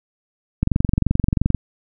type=click train; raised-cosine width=5 ms; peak=-4 dBFS; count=22; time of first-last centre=0.63-1.547 s; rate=22.9 Hz; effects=none